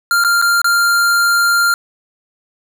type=tone with dropouts; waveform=square; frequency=1394 Hz; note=F6; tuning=4 cents flat; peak=-11 dBFS; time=0.11-1.74 s; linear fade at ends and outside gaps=1 ms; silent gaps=0.239-0.247 / 0.416-0.423 / 0.617-0.644 s; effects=none